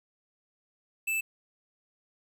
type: tone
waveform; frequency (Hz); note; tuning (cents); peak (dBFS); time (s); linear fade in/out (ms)
square; 2637; E7; 0; -28; 1.07-1.21; 10
effects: 10-bit